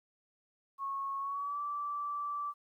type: tone with pitch glide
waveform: sine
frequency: 1098 to 1163.3 Hz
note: C#6 to D6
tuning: -17 to -17 cents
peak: -34 dBFS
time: 0.78-2.54 s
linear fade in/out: 50 ms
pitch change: +100 cents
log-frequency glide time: 1.19-1.6 s
effects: 12-bit